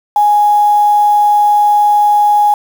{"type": "tone with quantisation", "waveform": "sine", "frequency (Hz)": 830.6, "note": "G#5", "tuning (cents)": 0, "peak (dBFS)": -6, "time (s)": [0.16, 2.54], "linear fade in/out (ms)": 2, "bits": 5, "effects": []}